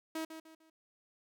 sawtooth tone with echo, 319.7 Hz, D#4, 47 cents sharp, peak -32 dBFS, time 0.15-0.25 s, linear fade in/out 5 ms, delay 150 ms, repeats 3, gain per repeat -9 dB, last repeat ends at 0.7 s, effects none

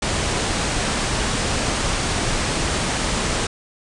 pink low-pass noise, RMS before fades -22 dBFS, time 0.02-3.47 s, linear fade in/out 5 ms, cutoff 9500 Hz, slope 96 dB/octave, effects none

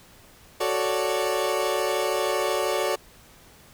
30% pulse chord, D major seventh, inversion first, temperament equal, 370 / 440 / 554.4 / 587.3 Hz, F#4 / A4 / C#5 / D5, 0 / 0 / 0 / 0 cents, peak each -26 dBFS, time 0.6-2.96 s, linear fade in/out 10 ms, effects pink hiss -52 dBFS RMS until 3.73 s

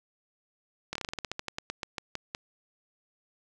slowing click train, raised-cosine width 0.2 ms, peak -16 dBFS, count 18, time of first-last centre 0.93-2.349 s, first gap 24 ms, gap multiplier 1.14, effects none

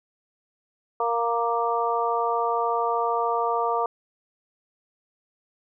harmonic tone with a mistuned harmonic, 233.1 Hz, A#3, in tune, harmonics 2 / 3 / 4 / 5, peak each -27 / -27 / -27 / -27 dBFS, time 1-3.86 s, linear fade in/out 2 ms, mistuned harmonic 5, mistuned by +15 cents, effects none

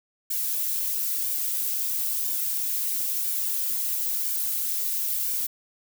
violet noise with flanger, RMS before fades -27 dBFS, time 0.3-5.47 s, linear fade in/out 10 ms, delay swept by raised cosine 1.5 to 4 ms, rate 1 Hz, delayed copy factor -0.7, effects none

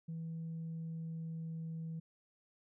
sine tone with pitch glide, 163.5 to 162.46 Hz, E3 to E3, -14 to -25 cents, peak -38 dBFS, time 0.08-2 s, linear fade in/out 10 ms, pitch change -11 cents, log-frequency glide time 0.42-1.67 s, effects tanh soft clip ceiling -37 dBFS

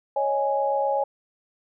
sine chord, C# suspended second, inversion none, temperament equal, 554.4 / 622.3 / 830.6 Hz, C#5 / D#5 / G#5, 0 / 0 / 0 cents, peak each -24 / -30 / -24 dBFS, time 0.16-1.04 s, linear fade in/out 5 ms, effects none

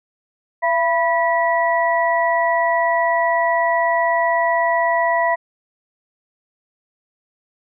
sine tone cluster, 676 / 984 / 1944 Hz, E5 / B5 / B6, +43 / -7 / -28 cents, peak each -18 / -19 / -21 dBFS, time 0.62-5.36 s, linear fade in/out 20 ms, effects none

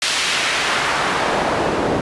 pink noise with band-pass filter sweep, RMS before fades -19 dBFS, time 0.02-2.01 s, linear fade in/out 2 ms, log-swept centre 3800 to 410 Hz, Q 0.82, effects resampled to 24000 Hz

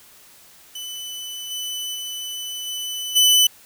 sawtooth tone with level steps, 2998 Hz, F#7, 22 cents sharp, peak -27 / -23 / -25 / -23 / -9 dBFS, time 0.75-3.47 s, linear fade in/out 5 ms, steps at 1.5 / 1.94 / 2.66 / 3.15 s, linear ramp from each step 20 ms, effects white hiss -49 dBFS RMS until 3.65 s

